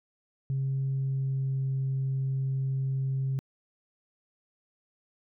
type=tone with pitch glide; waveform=sine; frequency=134.9 to 133.89 Hz; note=C#3 to C3; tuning=-47 to +40 cents; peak=-25 dBFS; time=0.5-3.39 s; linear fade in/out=0 ms; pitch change=-13 cents; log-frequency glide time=0.89-1.7 s; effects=tanh soft clip ceiling -23 dBFS